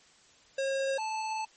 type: tone pair in turn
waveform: square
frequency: 541 / 875.3 Hz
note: C#5 / A5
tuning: -42 / -9 cents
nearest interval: minor sixth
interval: 833 cents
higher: second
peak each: -29 / -32 dBFS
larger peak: first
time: 0.58-0.98 / 0.98-1.45 s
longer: second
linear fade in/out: 5 ms
effects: white hiss -60 dBFS RMS until 1.56 s + MP3 32 kbps